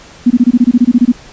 sine tone bursts, 243.6 Hz, B3, 24 cents flat, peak -3 dBFS, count 13, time 0.26-1.121 s, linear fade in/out 10 ms, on 45 ms, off 23 ms, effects pink hiss -37 dBFS RMS until 1.32 s + resampled to 16000 Hz

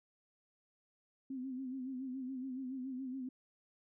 sine tone with vibrato, 260 Hz, C4, 11 cents flat, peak -39 dBFS, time 1.3-3.29 s, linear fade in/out 5 ms, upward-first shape sine, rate 7.1 Hz, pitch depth 67 cents each way, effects none

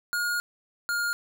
square tone pair in turn, 1431 / 1416.2 Hz, F6 / F6, +42 / +24 cents, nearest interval unison, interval 18 cents, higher first, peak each -26 dBFS, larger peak neither, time 0.13-0.4 / 0.89-1.13 s, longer first, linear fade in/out 0 ms, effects none

